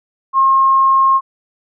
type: tone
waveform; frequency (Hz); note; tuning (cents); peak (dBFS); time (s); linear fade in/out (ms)
sine; 1073; C6; +43; -8; 0.33-1.21; 50
effects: none